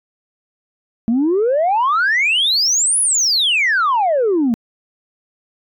sine exponential two-way sweep, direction up then down, 219 to 10570 to 219 Hz, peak -11 dBFS, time 1.08-4.54 s, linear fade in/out 0 ms, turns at 3 s, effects tanh soft clip ceiling -10 dBFS

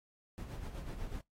brown noise with tremolo, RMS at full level -40 dBFS, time 0.38-1.21 s, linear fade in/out 0 ms, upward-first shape sine, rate 8.1 Hz, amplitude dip 55%, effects noise-tail reverb RT60 0.2 s tail -26 dB re dry + AAC 48 kbps

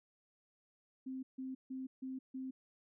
sine tone bursts, 261.6 Hz, C4, in tune, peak -40 dBFS, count 5, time 1.06-2.51 s, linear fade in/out 10 ms, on 170 ms, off 150 ms, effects none

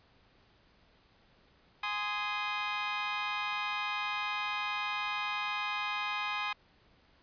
20% pulse chord, Ab major, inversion none, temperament just, 830.6 / 1038.3 / 1245.9 Hz, Ab5 / C6 / Eb6, 0 / -14 / +2 cents, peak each -33 / -32 / -32 dBFS, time 1.83-6.53 s, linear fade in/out 5 ms, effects pink hiss -65 dBFS RMS until 7.22 s + resampled to 11025 Hz

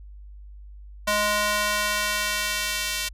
square tone with high-pass filter sweep, 208.3 Hz, G#3, 5 cents sharp, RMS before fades -25 dBFS, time 1.07-3.09 s, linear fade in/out 10 ms, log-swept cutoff 750 to 2700 Hz, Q 0.82, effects added 50 Hz sine -40 dBFS peak until 3.13 s + resampled to 32000 Hz

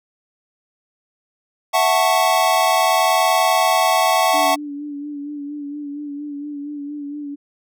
square chord, F# minor seventh, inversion third, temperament equal, 659.3 / 740 / 880 / 1108.7 Hz, E5 / F#5 / A5 / C#6, 0 / 0 / 0 / 0 cents, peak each -20 / -19 / -21 / -21 dBFS, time 1.73-4.56 s, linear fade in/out 20 ms
sine tone with vibrato, 290 Hz, D4, 22 cents flat, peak -26 dBFS, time 4.33-7.36 s, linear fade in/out 20 ms, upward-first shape sine, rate 4.3 Hz, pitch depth 37 cents each way
effects none

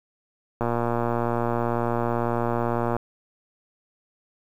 click train, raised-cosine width 1 ms, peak -11 dBFS, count 279, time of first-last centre 0.61-2.966 s, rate 118 Hz, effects 8-bit

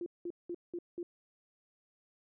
sine tone bursts, 347.2 Hz, F4, 10 cents flat, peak -36 dBFS, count 5, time 0.01-1.03 s, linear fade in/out 2 ms, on 52 ms, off 190 ms, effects none

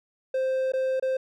triangle tone with dropouts, 523.3 Hz, C5, in tune, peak -21 dBFS, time 0.34-1.17 s, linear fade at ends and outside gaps 5 ms, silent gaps 0.721-0.735 / 0.998-1.024 s, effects none

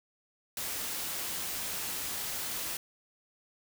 white noise, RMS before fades -36 dBFS, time 0.57-2.77 s, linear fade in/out 2 ms, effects none

